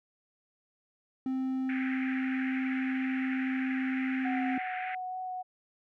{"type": "tone", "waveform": "triangle", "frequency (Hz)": 261.6, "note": "C4", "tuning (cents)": 0, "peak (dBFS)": -27, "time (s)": [1.26, 4.58], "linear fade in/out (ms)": 2}
{"type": "band-pass noise", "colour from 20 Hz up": "white", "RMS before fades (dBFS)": -40, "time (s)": [1.69, 4.95], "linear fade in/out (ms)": 2, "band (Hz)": [1500, 2300], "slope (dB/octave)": 48}
{"type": "tone with vibrato", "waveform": "sine", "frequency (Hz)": 740, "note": "F#5", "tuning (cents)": 0, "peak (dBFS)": -34, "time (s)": [4.24, 5.43], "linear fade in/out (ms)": 20, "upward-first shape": "sine", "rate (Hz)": 3.4, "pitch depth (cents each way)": 9}
{"effects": []}